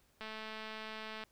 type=click train; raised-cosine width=0.3 ms; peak=-29 dBFS; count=225; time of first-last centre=0.21-1.238 s; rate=218 Hz; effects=pink hiss -71 dBFS RMS until 1.31 s